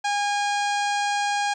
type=harmonic tone with a mistuned harmonic; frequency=816 Hz; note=G#5; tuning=31 cents flat; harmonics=1 / 2 / 3 / 4 / 5 / 6 / 7 / 8 / 9 / 10; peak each=-23 / -29 / -33 / -35 / -37 / -39 / -40 / -41 / -42 / -43 dBFS; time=0.04-1.54 s; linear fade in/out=10 ms; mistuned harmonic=5; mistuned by=+35 cents; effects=10-bit